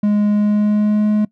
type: tone with pitch glide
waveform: triangle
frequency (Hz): 207.7 to 211.3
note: G#3 to G#3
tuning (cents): 0 to +30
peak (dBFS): -10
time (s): 0.03-1.25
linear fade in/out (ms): 5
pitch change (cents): +30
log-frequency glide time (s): 0.3-1.09
effects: noise-tail reverb RT60 0.1 s tail -21 dB re dry